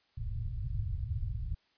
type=low-pass noise; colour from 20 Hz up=white; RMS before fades=-35 dBFS; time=0.17-1.55 s; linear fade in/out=10 ms; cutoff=120 Hz; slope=48 dB/octave; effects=white hiss -71 dBFS RMS until 1.77 s + resampled to 11025 Hz